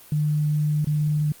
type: tone with dropouts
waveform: sine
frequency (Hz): 150.4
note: D3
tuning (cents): +42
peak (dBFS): -19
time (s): 0.12-1.32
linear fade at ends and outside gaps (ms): 2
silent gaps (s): 0.846-0.87
effects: white hiss -48 dBFS RMS until 1.4 s + Opus 24 kbps